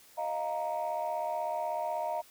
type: chord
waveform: sine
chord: Eb suspended second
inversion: none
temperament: equal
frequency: 622.3 / 698.5 / 932.3 Hz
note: Eb5 / F5 / Bb5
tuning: 0 / 0 / 0 cents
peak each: -34 dBFS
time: 0.17-2.22 s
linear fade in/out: 20 ms
effects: tanh soft clip ceiling -25 dBFS + white hiss -58 dBFS RMS until 2.3 s